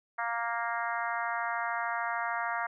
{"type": "harmonic tone", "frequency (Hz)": 233.3, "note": "A#3", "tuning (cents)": 2, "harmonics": [3, 4, 5, 6, 7, 8, 9], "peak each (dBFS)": [-36, -36, -37, -37, -39, -40, -44], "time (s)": [0.18, 2.67], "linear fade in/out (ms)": 10, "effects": []}